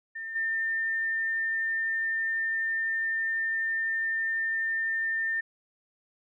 sine tone with level steps, 1803 Hz, A6, 42 cents sharp, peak -34 / -26 dBFS, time 0.15-5.41 s, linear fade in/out 10 ms, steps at 0.35 s, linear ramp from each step 10 ms, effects none

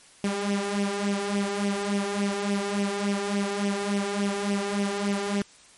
sawtooth tone with flanger, 201.2 Hz, G3, 45 cents sharp, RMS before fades -27 dBFS, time 0.24-5.42 s, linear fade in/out 2 ms, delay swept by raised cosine 0.34 to 2.74 ms, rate 3.5 Hz, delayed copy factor +0.65, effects white hiss -53 dBFS RMS until 5.77 s + MP3 48 kbps

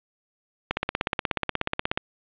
click train, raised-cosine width 0.3 ms, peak -7 dBFS, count 22, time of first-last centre 0.71-1.975 s, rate 16.6 Hz, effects resampled to 8000 Hz + 7-bit

